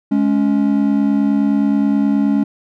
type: tone pair together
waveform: triangle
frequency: 209.9 / 279.4 Hz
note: G#3 / C#4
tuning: +19 / +14 cents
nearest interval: perfect fourth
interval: 495 cents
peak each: -13 dBFS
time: 0.11-2.44 s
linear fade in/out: 10 ms
effects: none